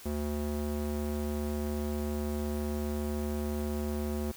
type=tone with band-pass filter; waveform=square; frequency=73.8 Hz; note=D2; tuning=9 cents sharp; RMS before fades=-33 dBFS; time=0.05-4.32 s; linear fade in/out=10 ms; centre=310 Hz; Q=0.81; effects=white hiss -50 dBFS RMS until 4.36 s